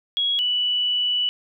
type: tone pair in turn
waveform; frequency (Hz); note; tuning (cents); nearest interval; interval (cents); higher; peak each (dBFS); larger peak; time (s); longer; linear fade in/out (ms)
sine; 3322 / 2960; G#7 / F#7; 0 / 0; major second; 200; first; -19; neither; 0.17-0.39 / 0.39-1.29; second; 0
effects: none